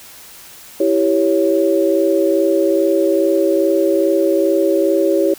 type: chord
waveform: sine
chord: C# diminished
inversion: first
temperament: equal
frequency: 329.6 / 392 / 554.4 Hz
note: E4 / G4 / C#5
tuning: 0 / 0 / 0 cents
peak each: -16 dBFS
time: 0.8-5.34 s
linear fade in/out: 5 ms
effects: white hiss -39 dBFS RMS until 5.38 s